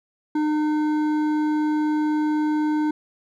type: tone with hard clipping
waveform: triangle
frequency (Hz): 304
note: D#4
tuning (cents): -40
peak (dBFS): -21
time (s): 0.35-2.91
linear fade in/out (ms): 5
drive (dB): 13
effects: none